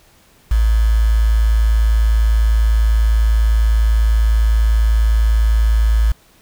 sine tone with quantisation, 55 Hz, A1, in tune, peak -10 dBFS, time 0.51-6.12 s, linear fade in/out 5 ms, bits 5, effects pink hiss -51 dBFS RMS until 6.41 s

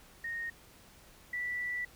sine tone pair in turn, 1856 / 1963.9 Hz, A#6 / B6, -8 / -10 cents, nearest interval minor second, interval 98 cents, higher second, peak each -35 / -33 dBFS, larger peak second, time 0.24-0.5 / 1.33-1.85 s, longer second, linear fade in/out 5 ms, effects added 50 Hz sine -67 dBFS peak until 1.95 s + pink hiss -58 dBFS RMS until 1.95 s

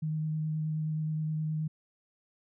sine tone with vibrato, 155.56 Hz, D#3, in tune, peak -29 dBFS, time 0.02-1.68 s, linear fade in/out 10 ms, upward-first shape sine, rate 9.5 Hz, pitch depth 12 cents each way, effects none

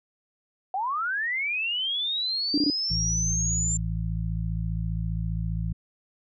sine linear sweep, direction up, 728 to 7290 Hz, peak -25 dBFS, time 0.74-3.77 s, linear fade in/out 2 ms
sine tone bursts, 290.9 Hz, D4, 16 cents flat, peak -20 dBFS, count 3, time 2.54-2.701 s, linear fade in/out 2 ms, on 39 ms, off 22 ms
harmonic tone, 55 Hz, A1, in tune, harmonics 1 / 2 / 3, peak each -29 / -31 / -31 dBFS, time 2.9-5.73 s, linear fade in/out 10 ms
effects none

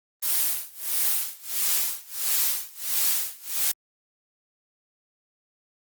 blue noise with tremolo, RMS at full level -22 dBFS, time 0.22-3.72 s, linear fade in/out 10 ms, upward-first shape sine, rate 1.5 Hz, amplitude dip 95%, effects Opus 24 kbps

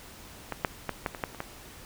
clicks, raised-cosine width 0.5 ms, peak -16 / -9 / -14 / -13 / -22 / -13 / -28 / -17 dBFS, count 8, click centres 0.523 / 0.648 / 0.893 / 1.062 / 1.148 / 1.238 / 1.347 / 1.404 s, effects pink hiss -48 dBFS RMS until 1.85 s

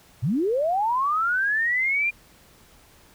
sine linear sweep, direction up, 99 to 2423 Hz, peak -20 dBFS, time 0.22-2.11 s, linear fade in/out 20 ms, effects pink hiss -54 dBFS RMS until 3.14 s

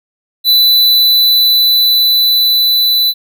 square tone with level ramp, 3989 Hz, B7, 17 cents sharp, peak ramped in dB -6 to -9 dBFS, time 0.44-3.14 s, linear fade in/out 50 ms, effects none

